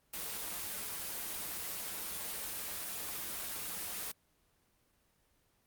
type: noise with comb filter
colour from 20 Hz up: white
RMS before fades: -40 dBFS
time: 0.13-4.12 s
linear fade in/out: 10 ms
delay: 7.7 ms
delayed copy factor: -0.65
effects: pink hiss -73 dBFS RMS until 5.66 s + Opus 24 kbps